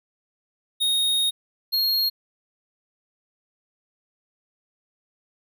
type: tone pair in turn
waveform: square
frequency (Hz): 3728 / 4270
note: A#7 / C8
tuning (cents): -1 / +34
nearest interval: major second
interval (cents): 235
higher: second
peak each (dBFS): -20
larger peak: neither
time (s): 0.8-1.31 / 1.72-2.1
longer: first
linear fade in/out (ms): 20
effects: none